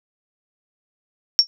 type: tone with exponential decay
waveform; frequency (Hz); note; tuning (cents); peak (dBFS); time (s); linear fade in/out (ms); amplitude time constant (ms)
sine; 5490; F8; -31; -4; 1.39-1.47; 0; 16
effects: none